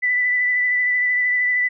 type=tone with vibrato; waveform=sine; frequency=1985 Hz; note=B6; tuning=8 cents sharp; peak=-16 dBFS; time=0.02-1.69 s; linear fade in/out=20 ms; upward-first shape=sine; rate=13 Hz; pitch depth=17 cents each way; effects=none